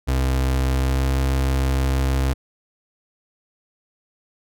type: tone with pitch glide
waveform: 35% pulse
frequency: 65.41 to 66.44 Hz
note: C2 to C2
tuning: 0 to +27 cents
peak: -16 dBFS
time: 0.07-2.34 s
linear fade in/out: 20 ms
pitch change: +27 cents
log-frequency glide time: 0.68-1.1 s
effects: none